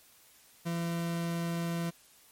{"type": "tone", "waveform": "40% pulse", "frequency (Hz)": 169.1, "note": "E3", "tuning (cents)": 44, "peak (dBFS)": -30, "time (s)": [0.65, 1.91], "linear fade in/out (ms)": 20, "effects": ["white hiss -60 dBFS RMS until 2.31 s", "MP3 64 kbps"]}